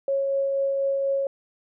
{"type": "tone with tremolo", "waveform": "sine", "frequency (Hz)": 549, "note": "C#5", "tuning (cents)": -17, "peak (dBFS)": -20, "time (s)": [0.08, 1.27], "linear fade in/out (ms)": 2, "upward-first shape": "triangle", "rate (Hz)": 4.1, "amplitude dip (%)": 25, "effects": []}